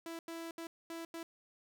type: tone bursts at uneven times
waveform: sawtooth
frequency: 331.4 Hz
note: E4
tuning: 9 cents sharp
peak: -38 dBFS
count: 5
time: 0.06-0.19 / 0.28-0.51 / 0.58-0.67 / 0.9-1.05 / 1.14-1.23 s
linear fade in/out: 2 ms
effects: none